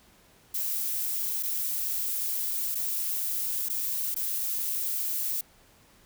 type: noise with dropouts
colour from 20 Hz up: violet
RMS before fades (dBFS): -30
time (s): 0.54-5.41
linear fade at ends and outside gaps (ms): 5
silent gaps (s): 1.428-1.432 / 2.748-2.753 / 3.687-3.697 / 4.145-4.162
effects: pink hiss -59 dBFS RMS until 6.05 s